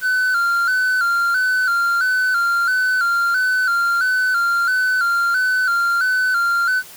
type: tone with vibrato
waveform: triangle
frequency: 1447 Hz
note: F#6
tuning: 39 cents flat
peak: -13 dBFS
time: 0.01-6.83 s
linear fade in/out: 50 ms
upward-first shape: square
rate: 1.5 Hz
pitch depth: 71 cents each way
effects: white hiss -40 dBFS RMS until 6.96 s